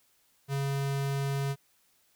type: tone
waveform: square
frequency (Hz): 138.59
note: C#3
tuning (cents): 0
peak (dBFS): -29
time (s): 0.48-1.56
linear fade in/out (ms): 50
effects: white hiss -68 dBFS RMS until 2.15 s